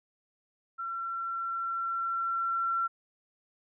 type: tone with level ramp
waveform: sine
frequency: 1357 Hz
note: E6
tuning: 50 cents sharp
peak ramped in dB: -33 to -26 dBFS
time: 0.78-2.88 s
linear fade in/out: 20 ms
effects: none